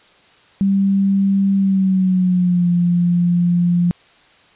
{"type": "tone with pitch glide", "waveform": "sine", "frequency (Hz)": [196, 174.62], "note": ["G3", "F3"], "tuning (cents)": [0, 0], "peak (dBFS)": -12, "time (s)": [0.61, 3.91], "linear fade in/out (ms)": 0, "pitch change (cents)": -200, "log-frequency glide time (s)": [1.56, 2.69], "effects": ["white hiss -50 dBFS RMS until 4.55 s", "resampled to 8000 Hz"]}